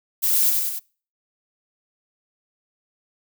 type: noise with echo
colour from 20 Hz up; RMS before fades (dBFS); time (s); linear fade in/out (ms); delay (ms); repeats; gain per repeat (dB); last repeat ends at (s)
violet; -20; 0.22-0.51; 20; 96; 3; -3; 0.798
effects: noise-tail reverb RT60 0.4 s tail -25 dB re dry